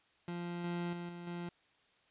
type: tone with level steps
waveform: 30% pulse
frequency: 173.7 Hz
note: F3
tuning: 9 cents flat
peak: -36 / -33 / -38 / -42 / -37 dBFS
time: 0.28-1.49 s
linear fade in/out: 2 ms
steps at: 0.64 / 0.93 / 1.09 / 1.27 s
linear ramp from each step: 2 ms
effects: white hiss -70 dBFS RMS until 2.1 s + resampled to 8000 Hz